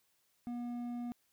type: tone with hard clipping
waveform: sine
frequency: 240.9 Hz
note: B3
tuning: 43 cents flat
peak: -39 dBFS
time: 0.47-1.12 s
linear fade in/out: 0 ms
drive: 6 dB
effects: white hiss -75 dBFS RMS until 1.32 s